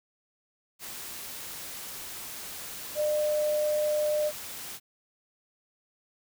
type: tone in noise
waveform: sine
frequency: 602 Hz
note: D5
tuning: 43 cents sharp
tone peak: -24 dBFS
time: 2.95-4.32 s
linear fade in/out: 50 ms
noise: white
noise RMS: -40 dBFS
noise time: 0.79-4.8 s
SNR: +13 dB
effects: none